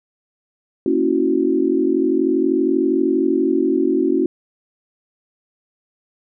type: chord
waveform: sine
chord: F# dominant seventh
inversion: first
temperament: equal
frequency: 233.1 / 277.2 / 329.6 / 370 Hz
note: A#3 / C#4 / E4 / F#4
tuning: 0 / 0 / 0 / 0 cents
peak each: -25 / -19 / -19 / -19 dBFS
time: 0.86-4.26 s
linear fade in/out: 2 ms
effects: none